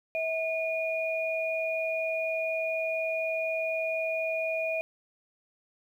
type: tone pair together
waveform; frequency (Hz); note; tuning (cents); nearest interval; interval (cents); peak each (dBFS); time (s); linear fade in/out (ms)
sine; 647.1 / 2443; E5 / D#7; -32 / -32; octave + major seventh; 2300; -29 / -32; 0.15-4.81; 0
effects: 10-bit